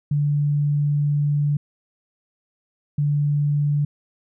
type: tone bursts at uneven times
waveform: sine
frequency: 145.9 Hz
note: D3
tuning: 11 cents flat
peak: -17 dBFS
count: 2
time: 0.11-1.57 / 2.98-3.85 s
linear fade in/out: 5 ms
effects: none